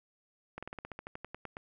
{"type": "slowing click train", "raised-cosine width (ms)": 0.5, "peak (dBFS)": -26, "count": 14, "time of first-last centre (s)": [0.58, 1.569], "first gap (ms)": 46, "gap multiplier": 1.08, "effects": []}